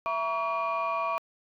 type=tone cluster; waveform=sine; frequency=665 / 950 / 1131 / 2422 Hz; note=E5 / A#5 / C#6 / D#7; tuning=+15 / +33 / +34 / -47 cents; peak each=-31 / -33 / -28 / -37 dBFS; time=0.06-1.18 s; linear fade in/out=0 ms; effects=tanh soft clip ceiling -21 dBFS